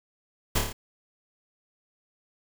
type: noise with echo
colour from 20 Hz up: pink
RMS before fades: -23 dBFS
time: 0.55-0.59 s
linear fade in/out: 10 ms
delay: 28 ms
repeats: 5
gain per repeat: -3 dB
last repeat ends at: 0.73 s
effects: none